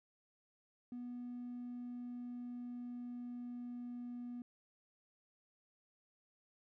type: tone with pitch glide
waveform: triangle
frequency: 244.4 to 242.9 Hz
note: B3 to B3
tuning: -18 to -29 cents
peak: -40 dBFS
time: 0.92-4.42 s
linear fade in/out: 2 ms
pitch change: -11 cents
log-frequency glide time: 1.49-4.23 s
effects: tanh soft clip ceiling -39 dBFS